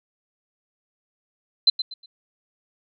sine tone with echo, 4065 Hz, B7, 49 cents sharp, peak -11 dBFS, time 1.67-1.7 s, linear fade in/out 5 ms, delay 120 ms, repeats 3, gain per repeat -11 dB, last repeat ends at 2.06 s, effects none

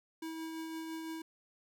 square tone with tremolo, 322.7 Hz, E4, 37 cents flat, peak -39 dBFS, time 0.22-1.22 s, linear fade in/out 5 ms, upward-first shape triangle, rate 5.9 Hz, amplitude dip 30%, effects none

